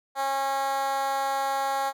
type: tone with high-pass filter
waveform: 10% pulse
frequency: 272.7 Hz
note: C#4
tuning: 28 cents flat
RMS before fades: -27 dBFS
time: 0.15-1.93 s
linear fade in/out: 50 ms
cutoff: 720 Hz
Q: 4.9
effects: none